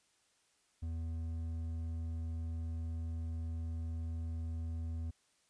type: tone with hard clipping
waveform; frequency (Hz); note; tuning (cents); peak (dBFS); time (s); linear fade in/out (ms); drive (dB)
triangle; 81.9; E2; -11; -38; 0.82-5.11; 10; 9
effects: white hiss -73 dBFS RMS until 5.49 s + resampled to 22050 Hz